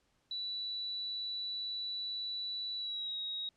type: tone with pitch glide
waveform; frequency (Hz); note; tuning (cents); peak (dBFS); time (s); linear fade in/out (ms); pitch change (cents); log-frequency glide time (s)
sine; 3951 to 3792; B7 to A#7; 0 to +29; -36; 0.31-3.49; 2; -71; 2.77-3.18
effects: pink hiss -75 dBFS RMS until 3.56 s + low-pass 8000 Hz 12 dB/octave